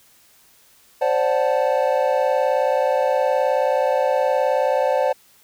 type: chord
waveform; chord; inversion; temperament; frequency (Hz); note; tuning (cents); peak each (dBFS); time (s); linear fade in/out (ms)
triangle; D dominant seventh; third; equal with one note detuned; 523.3 / 582.3 / 740 / 880; C5 / D5 / F#5 / A5; 0 / -15 / 0 / 0; -18 / -19 / -23 / -23; 1.01-5.13; 10
effects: white hiss -54 dBFS RMS until 5.43 s